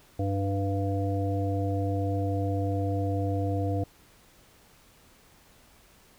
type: harmonic tone with a mistuned harmonic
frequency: 98.7 Hz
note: G2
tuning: 12 cents sharp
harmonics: 1 / 3 / 5 / 7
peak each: -27 / -32 / -34 / -35 dBFS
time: 0.19-3.84 s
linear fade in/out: 5 ms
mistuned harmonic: 1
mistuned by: -22 cents
effects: pink hiss -58 dBFS RMS until 6.18 s